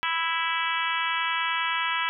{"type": "harmonic tone", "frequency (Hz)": 329.6, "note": "E4", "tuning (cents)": 0, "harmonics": [3, 4, 5, 6, 7, 8, 9, 10], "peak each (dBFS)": [-30, -31, -32, -33, -33, -34, -35, -35], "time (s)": [0.03, 2.09], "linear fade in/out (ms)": 0, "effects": []}